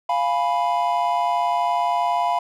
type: chord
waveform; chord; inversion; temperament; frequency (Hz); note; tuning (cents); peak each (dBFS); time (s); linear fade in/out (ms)
triangle; F diminished; none; equal; 698.5 / 830.6 / 987.8; F5 / Ab5 / Cb6; 0 / 0 / 0; -20 / -24 / -20; 0.09-2.39; 5
effects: none